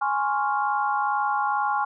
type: chord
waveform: sine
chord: Db major seventh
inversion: second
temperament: equal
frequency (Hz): 830.6 / 1046.5 / 1108.7 / 1396.9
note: Ab5 / C6 / Db6 / F6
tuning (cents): 0 / 0 / 0 / 0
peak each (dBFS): -24 / -30 / -28 / -29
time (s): 0.01-1.85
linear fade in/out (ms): 10
effects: none